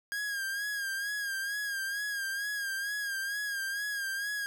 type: tone with vibrato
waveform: 45% pulse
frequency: 1627 Hz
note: G#6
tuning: 36 cents flat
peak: -32 dBFS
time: 0.12-4.46 s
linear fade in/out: 0 ms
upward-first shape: sine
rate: 2.2 Hz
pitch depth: 56 cents each way
effects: none